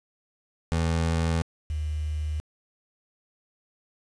25% pulse / sine tone pair in turn, 82.4 / 76.66 Hz, E2 / D#2, 0 / -25 cents, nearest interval minor second, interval 125 cents, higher first, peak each -19 / -26 dBFS, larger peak first, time 0.72-1.42 / 1.7-2.4 s, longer neither, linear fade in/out 0 ms, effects resampled to 22050 Hz + 8-bit

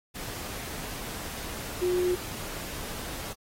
sine tone in noise, 360 Hz, F#4, 47 cents flat, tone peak -23 dBFS, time 1.81-2.16 s, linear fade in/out 20 ms, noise pink, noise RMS -38 dBFS, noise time 0.14-3.34 s, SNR +12 dB, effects AAC 48 kbps

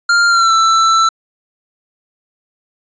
square tone with pitch glide, 1398 to 1330.3 Hz, F6 to E6, +1 to +15 cents, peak -9 dBFS, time 0.09-1.09 s, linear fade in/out 5 ms, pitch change -86 cents, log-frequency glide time 0.28-0.53 s, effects resampled to 16000 Hz

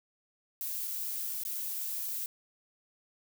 violet noise with dropouts, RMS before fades -36 dBFS, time 0.61-2.26 s, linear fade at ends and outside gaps 0 ms, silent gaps 0.874-0.878 / 1.435-1.451 s, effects none

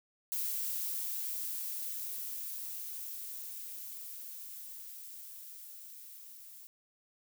violet noise with level ramp, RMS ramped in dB -35 to -52 dBFS, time 0.32-6.67 s, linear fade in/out 0 ms, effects none

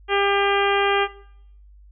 harmonic tone, 399.7 Hz, G4, 34 cents sharp, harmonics 1 / 2 / 3 / 4 / 5 / 6 / 7 / 8, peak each -21 / -24 / -26 / -27 / -28 / -29 / -29 / -30 dBFS, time 0.08-1.08 s, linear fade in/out 50 ms, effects noise-tail reverb RT60 0.7 s tail -18 dB re dry + added 50 Hz sine -45 dBFS peak until 1.91 s

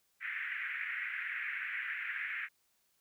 pink band-pass noise, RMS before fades -39 dBFS, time 0.2-2.49 s, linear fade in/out 50 ms, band 1600 to 2300 Hz, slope 48 dB/octave, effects white hiss -75 dBFS RMS until 3 s

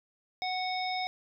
harmonic tone, 740 Hz, F#5, in tune, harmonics 1 / 3 / 5 / 7, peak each -32 / -37 / -39 / -40 dBFS, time 0.42-1.07 s, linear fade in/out 0 ms, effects none

